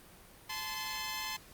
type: tone pair together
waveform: 10% pulse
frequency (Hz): 866 / 1034.9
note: A5 / C6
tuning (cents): -28 / -19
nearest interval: minor third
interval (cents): 309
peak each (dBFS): -32 / -30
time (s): 0.49-1.37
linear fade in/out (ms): 10
effects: pink hiss -56 dBFS RMS until 1.53 s + Opus 32 kbps